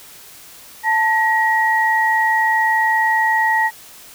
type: tone pair together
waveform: sine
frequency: 882.5 / 1900 Hz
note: A5 / A#6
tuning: +5 / +33 cents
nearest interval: octave + minor second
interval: 1328 cents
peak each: -16 dBFS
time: 0.83-3.71 s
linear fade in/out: 50 ms
effects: white hiss -41 dBFS RMS until 4.14 s